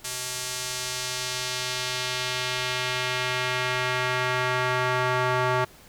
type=tone with band-pass filter sweep; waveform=square; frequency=126.5 Hz; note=B2; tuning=42 cents sharp; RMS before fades=-27 dBFS; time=0.04-5.65 s; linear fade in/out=10 ms; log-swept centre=8200 to 1100 Hz; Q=0.96; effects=pink hiss -51 dBFS RMS until 5.88 s